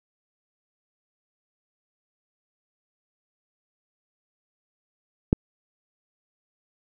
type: click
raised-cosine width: 3 ms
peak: -4 dBFS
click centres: 5.329 s
effects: none